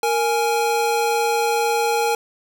square tone pair together, 464.5 / 831.7 Hz, A#4 / G#5, -6 / +2 cents, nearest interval minor seventh, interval 1008 cents, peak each -21 / -21 dBFS, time 0.03-2.15 s, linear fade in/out 2 ms, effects none

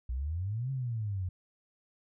sine exponential two-way sweep, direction up then down, 58.4 to 136.6 to 88.5 Hz, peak -31 dBFS, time 0.09-1.29 s, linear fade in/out 5 ms, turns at 0.71 s, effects none

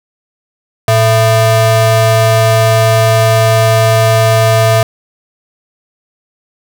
square ring-modulated tone, 277.2 Hz, C#4, in tune, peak -4 dBFS, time 0.88-4.83 s, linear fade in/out 2 ms, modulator 391 Hz, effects none

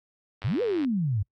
click train, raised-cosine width 0.3 ms, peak -24 dBFS, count 43, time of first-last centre 0.42-0.848 s, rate 98.2 Hz
sine exponential two-way sweep, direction up then down, 93 to 510 to 93 Hz, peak -23 dBFS, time 0.44-1.23 s, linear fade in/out 10 ms, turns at 0.62 s
effects noise-tail reverb RT60 0.1 s tail -26 dB re dry + Opus 48 kbps

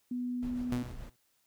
sine tone, 246.9 Hz, B3, in tune, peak -32 dBFS, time 0.11-0.83 s, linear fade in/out 5 ms
brown noise with tremolo, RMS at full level -43 dBFS, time 0.42-1.1 s, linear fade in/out 10 ms, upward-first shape sine, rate 6.9 Hz, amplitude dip 40%
sawtooth tone with exponential decay, 122.5 Hz, B2, 14 cents flat, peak -28 dBFS, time 0.72-1.16 s, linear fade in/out 0 ms, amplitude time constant 94 ms
effects white hiss -73 dBFS RMS until 1.46 s

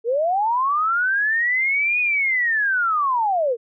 sine linear two-way sweep, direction up then down, 440 to 2489 to 440 Hz, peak -17 dBFS, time 0.04-3.57 s, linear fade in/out 50 ms, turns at 2 s, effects none

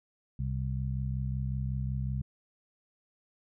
harmonic tone, 65.41 Hz, C2, in tune, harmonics 1 / 2 / 3, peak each -34 / -32 / -40 dBFS, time 0.39-2.22 s, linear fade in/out 5 ms, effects none

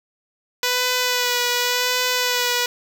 5% pulse tone with vibrato, 493.9 Hz, B4, in tune, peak -7 dBFS, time 0.63-2.66 s, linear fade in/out 2 ms, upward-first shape sine, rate 0.89 Hz, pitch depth 23 cents each way, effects none

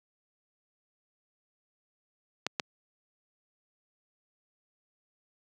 clicks, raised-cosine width 0.2 ms, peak -11 dBFS, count 2, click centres 2.466 / 2.598 s, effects high-pass 150 Hz 12 dB/octave

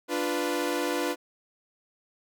sawtooth chord, B diminished, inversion first, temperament equal, 293.7 / 349.2 / 493.9 Hz, D4 / F4 / B4, 0 / 0 / 0 cents, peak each -27 dBFS, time 0.08-1.16 s, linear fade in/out 50 ms, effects none

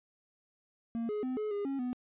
triangle tone with pitch steps, 230.8 / 420.3 / 256.2 / 426.1 / 407.5 / 273.7 / 248.7 Hz, A#3 / G#4 / C4 / G#4 / G#4 / C#4 / B3, -17 / +21 / -36 / +44 / -33 / -22 / +12 cents, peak -30 dBFS, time 0.95-1.93 s, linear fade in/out 0 ms, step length 140 ms, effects resampled to 8000 Hz

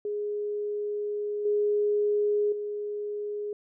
sine tone with level steps, 415.3 Hz, G#4, in tune, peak -28 / -22 / -30 dBFS, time 0.05-3.53 s, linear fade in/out 2 ms, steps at 1.45 / 2.52 s, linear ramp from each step 5 ms, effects none

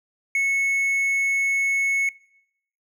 triangle tone, 2200 Hz, C#7, 14 cents flat, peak -17 dBFS, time 0.35-2.09 s, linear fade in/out 2 ms, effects noise-tail reverb RT60 0.8 s tail -23 dB re dry

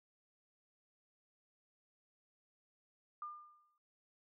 sine tone with exponential decay, 1203 Hz, D6, 41 cents sharp, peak -40 dBFS, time 3.22-3.78 s, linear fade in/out 2 ms, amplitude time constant 120 ms, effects none

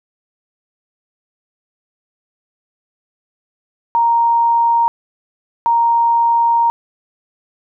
sine tone bursts at uneven times, 932.3 Hz, A#5, in tune, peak -10 dBFS, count 2, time 3.95-4.88 / 5.66-6.7 s, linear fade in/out 0 ms, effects none

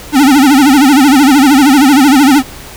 square tone with vibrato, 277.2 Hz, C#4, in tune, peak -4 dBFS, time 0.12-2.43 s, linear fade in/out 50 ms, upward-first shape sine, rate 13 Hz, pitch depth 150 cents each way, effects pink hiss -30 dBFS RMS until 2.76 s

